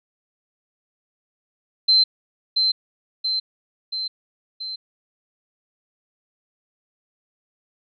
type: tone with echo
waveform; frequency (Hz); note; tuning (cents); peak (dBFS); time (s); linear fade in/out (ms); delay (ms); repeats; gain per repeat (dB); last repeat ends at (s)
sine; 4100; C8; -36; -12; 1.88-2.04; 10; 680; 4; -4; 4.76
effects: none